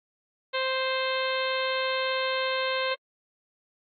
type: harmonic tone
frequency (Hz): 523.3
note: C5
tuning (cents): 0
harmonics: 1 / 2 / 3 / 4 / 5 / 6 / 7 / 8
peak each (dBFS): -29 / -32 / -34 / -35 / -36 / -37 / -37 / -38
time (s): 0.53-2.95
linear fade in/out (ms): 20
effects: AAC 32 kbps